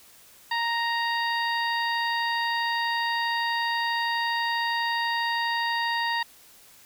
harmonic tone, 932.3 Hz, A#5, in tune, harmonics 1 / 2 / 3 / 4 / 5, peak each -27 / -28 / -36 / -35 / -36 dBFS, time 0.51-6.23 s, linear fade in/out 5 ms, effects white hiss -53 dBFS RMS until 6.85 s

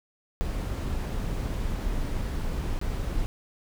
brown noise with dropouts, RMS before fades -29 dBFS, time 0.41-3.26 s, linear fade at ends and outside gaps 0 ms, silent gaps 2.79-2.814 s, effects none

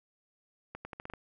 accelerating click train, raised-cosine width 0.5 ms, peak -26 dBFS, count 7, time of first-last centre 0.75-1.137 s, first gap 100 ms, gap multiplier 0.82, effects none

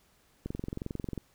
click train, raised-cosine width 3 ms, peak -22 dBFS, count 17, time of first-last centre 0.46-1.177 s, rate 22.3 Hz, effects pink hiss -66 dBFS RMS until 1.34 s

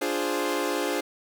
sawtooth chord, D half-diminished seventh, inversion none, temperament equal, 293.7 / 349.2 / 415.3 / 523.3 Hz, D4 / F4 / Ab4 / C5, 0 / 0 / 0 / 0 cents, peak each -27 dBFS, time 0.01-1.01 s, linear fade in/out 10 ms, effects none

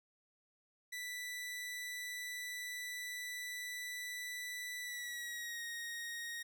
sawtooth tone with pitch glide, 1975.5 to 1871.1 Hz, B6 to A#6, 0 to +6 cents, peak -38 dBFS, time 0.92-6.43 s, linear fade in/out 10 ms, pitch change -94 cents, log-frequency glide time 4.81-5.63 s, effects none

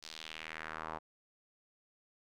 sawtooth tone with band-pass filter sweep, 79.3 Hz, D#2, 33 cents sharp, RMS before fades -45 dBFS, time 0.02-0.99 s, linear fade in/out 20 ms, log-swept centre 5000 to 910 Hz, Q 2.2, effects none

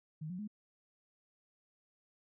sine tone with pitch steps, 155.56 / 180.77 / 210.1 Hz, D#3 / F#3 / G#3, 0 / -40 / +20 cents, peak -39 dBFS, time 0.21-0.477 s, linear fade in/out 10 ms, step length 89 ms, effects none

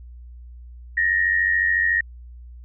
sine tone pair together, 1785.1 / 1879 Hz, A6 / A#6, +25 / +13 cents, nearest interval minor second, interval 88 cents, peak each -23 / -18 dBFS, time 0.97-2.01 s, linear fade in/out 5 ms, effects added 60 Hz sine -38 dBFS peak until 2.64 s

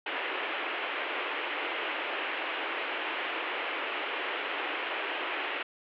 white band-pass noise, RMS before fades -34 dBFS, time 0.06-5.63 s, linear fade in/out 5 ms, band 300 to 3000 Hz, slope 48 dB/octave, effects none

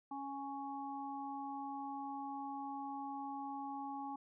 harmonic tone, 277.2 Hz, C#4, in tune, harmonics 1 / 3 / 4, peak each -46 / -43 / -50 dBFS, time 0.11-4.16 s, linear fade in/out 5 ms, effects none

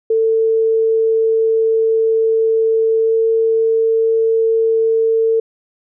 sine tone with pitch glide, 447 to 449.6 Hz, A4 to A4, +27 to +37 cents, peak -11 dBFS, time 0.1-5.4 s, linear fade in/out 5 ms, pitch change +10 cents, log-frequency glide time 2.99-3.18 s, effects none

